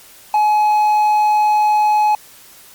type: tone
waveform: triangle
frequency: 846 Hz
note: G#5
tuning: 32 cents sharp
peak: -9 dBFS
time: 0.34-2.15 s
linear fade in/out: 2 ms
effects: white hiss -43 dBFS RMS until 2.74 s + Opus 48 kbps